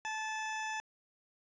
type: tone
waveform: 20% pulse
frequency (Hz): 871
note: A5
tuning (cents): -18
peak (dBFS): -31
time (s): 0.05-0.8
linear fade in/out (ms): 0
effects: resampled to 16000 Hz + 12-bit